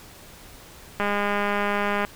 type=click train; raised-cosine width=0.5 ms; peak=-10 dBFS; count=215; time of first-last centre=1-2.049 s; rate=204 Hz; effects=pink hiss -46 dBFS RMS until 2.15 s